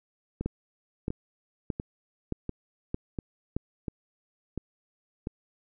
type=two click trains; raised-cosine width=3 ms; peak=-19 / -16 dBFS; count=8 / 6; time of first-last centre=0.41-5.271 / 0.46-3.566 s; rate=1.44 / 1.61 Hz; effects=none